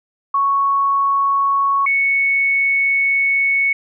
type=tone pair in turn; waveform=sine; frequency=1108.7 / 2214 Hz; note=C#6 / C#7; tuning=0 / -3 cents; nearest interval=octave; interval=1197 cents; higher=second; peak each=-13 dBFS; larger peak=neither; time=0.34-1.86 / 1.86-3.73 s; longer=second; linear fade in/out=5 ms; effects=none